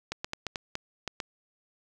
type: clicks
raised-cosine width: 0.2 ms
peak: -15 dBFS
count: 8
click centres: 0.12 / 0.245 / 0.334 / 0.467 / 0.558 / 0.754 / 1.077 / 1.202 s
effects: none